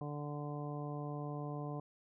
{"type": "harmonic tone", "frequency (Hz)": 146.83, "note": "D3", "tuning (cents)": 0, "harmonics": [1, 2, 3, 4, 5, 6, 7], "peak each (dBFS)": [-41, -46, -48, -50, -49, -59, -51], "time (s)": [0.01, 1.8], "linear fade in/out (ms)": 2, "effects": []}